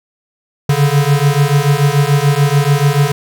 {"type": "beating tone pair", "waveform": "square", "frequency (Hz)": [139.8, 146.7], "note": ["C#3", "D3"], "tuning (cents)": [15, -2], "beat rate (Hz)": 6.9, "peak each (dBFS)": [-13, -13], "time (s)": [0.69, 3.12], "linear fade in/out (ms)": 5, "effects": []}